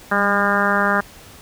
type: harmonic tone with a mistuned harmonic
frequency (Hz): 202.2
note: G#3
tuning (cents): -46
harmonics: 1 / 2 / 3 / 4 / 5 / 6 / 7 / 8 / 9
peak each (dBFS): -23 / -27 / -24 / -25 / -25 / -22 / -22 / -22 / -28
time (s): 0.11-1.01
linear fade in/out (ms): 10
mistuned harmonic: 1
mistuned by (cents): -33
effects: pink hiss -43 dBFS RMS until 1.41 s